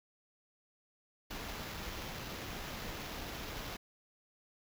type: noise with sample-and-hold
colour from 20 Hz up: pink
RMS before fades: -43 dBFS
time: 1.3-3.77 s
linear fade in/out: 10 ms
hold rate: 8820 Hz
effects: none